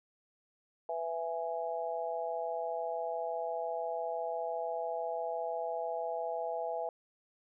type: harmonic tone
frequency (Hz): 165.9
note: E3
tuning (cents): +11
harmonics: 3 / 4 / 5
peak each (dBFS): -39 / -36 / -39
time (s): 0.89-6.89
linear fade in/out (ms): 2
effects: none